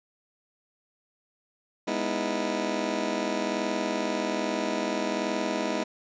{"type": "chord", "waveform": "20% pulse", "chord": "E major seventh", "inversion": "first", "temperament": "just", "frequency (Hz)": [206, 247.2, 309, 329.6], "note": ["G#3", "B3", "D#4", "E4"], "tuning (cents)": [-14, 2, -12, 0], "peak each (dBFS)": -28, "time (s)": [1.87, 5.84], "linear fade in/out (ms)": 10, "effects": ["resampled to 16000 Hz"]}